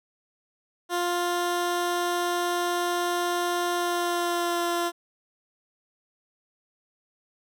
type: tone with pitch glide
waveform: 15% pulse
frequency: 350.9 to 345.1 Hz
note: F4 to F4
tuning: +8 to -21 cents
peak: -18 dBFS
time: 0.89-4.92 s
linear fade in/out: 50 ms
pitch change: -29 cents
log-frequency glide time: 3.74-4.62 s
effects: none